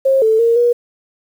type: tone with pitch steps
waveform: sine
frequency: 536 / 441.2 / 463.5 / 479.7 Hz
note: C5 / A4 / A#4 / A#4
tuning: +42 / +5 / -10 / +50 cents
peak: -9 dBFS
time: 0.05-0.73 s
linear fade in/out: 10 ms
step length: 170 ms
effects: 7-bit